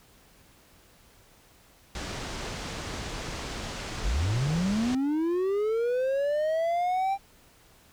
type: low-pass noise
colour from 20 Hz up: pink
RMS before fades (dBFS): -36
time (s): 1.95-4.95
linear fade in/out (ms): 2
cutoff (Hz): 7300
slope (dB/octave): 24
type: linear sweep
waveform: triangle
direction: up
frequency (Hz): 33.87 to 794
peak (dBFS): -22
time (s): 4.01-7.18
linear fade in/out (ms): 50
effects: pink hiss -58 dBFS RMS until 7.92 s